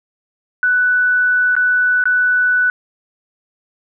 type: tone with dropouts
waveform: sine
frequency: 1488 Hz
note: F#6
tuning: 9 cents sharp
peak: -11 dBFS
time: 0.63-2.7 s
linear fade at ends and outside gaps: 1 ms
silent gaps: 1.553-1.565 / 2.04-2.055 s
effects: none